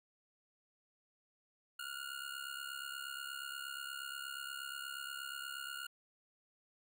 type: ring-modulated tone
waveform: 25% pulse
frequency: 1424 Hz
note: F6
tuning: 33 cents sharp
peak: -36 dBFS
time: 1.79-5.87 s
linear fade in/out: 5 ms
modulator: 34.2 Hz
effects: none